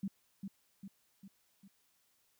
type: tone with echo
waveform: sine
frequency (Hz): 196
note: G3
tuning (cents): 0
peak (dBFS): -34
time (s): 0.03-0.08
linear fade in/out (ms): 5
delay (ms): 400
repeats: 4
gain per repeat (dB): -5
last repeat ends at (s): 1.68
effects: white hiss -74 dBFS RMS until 2.39 s